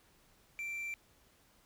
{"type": "tone with quantisation", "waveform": "triangle", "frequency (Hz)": 2349, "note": "D7", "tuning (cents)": 0, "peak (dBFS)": -36, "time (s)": [0.59, 0.94], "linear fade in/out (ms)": 0, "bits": 10, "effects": ["pink hiss -67 dBFS RMS until 1.65 s"]}